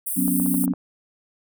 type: high-pass noise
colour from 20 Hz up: pink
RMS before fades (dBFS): -27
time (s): 0.06-0.66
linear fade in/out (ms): 10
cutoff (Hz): 8600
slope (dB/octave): 96
type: chord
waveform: sine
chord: F# suspended fourth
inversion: none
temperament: just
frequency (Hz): 185 / 246.7 / 277.5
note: F#3 / B3 / C#4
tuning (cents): 0 / -2 / +2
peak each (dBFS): -24 / -24 / -23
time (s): 0.16-0.74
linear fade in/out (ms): 20
type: clicks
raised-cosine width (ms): 1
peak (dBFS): -22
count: 7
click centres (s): 0.28 / 0.399 / 0.462 / 0.543 / 0.64 / 0.679 / 0.736
effects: none